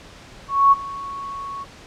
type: tone with ADSR envelope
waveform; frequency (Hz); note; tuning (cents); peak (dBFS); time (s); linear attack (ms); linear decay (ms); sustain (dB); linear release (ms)
sine; 1108.7; C#6; 0; -8; 0.48-1.65; 240; 25; -20; 27
effects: pink hiss -43 dBFS RMS until 1.86 s + low-pass 6000 Hz 12 dB/octave